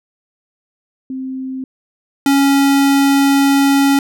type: tone pair in turn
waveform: sine / square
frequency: 261.9 / 277.5 Hz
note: C4 / C#4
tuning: +2 / +2 cents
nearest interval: minor second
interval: 100 cents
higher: second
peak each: -21 / -10 dBFS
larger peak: second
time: 1.1-1.64 / 2.26-3.99 s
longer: second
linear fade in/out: 2 ms
effects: none